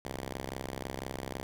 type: ring-modulated tone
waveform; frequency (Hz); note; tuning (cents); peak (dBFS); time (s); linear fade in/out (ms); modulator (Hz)
5% pulse; 66; C2; +16; -23; 0.05-1.43; 0; 111
effects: none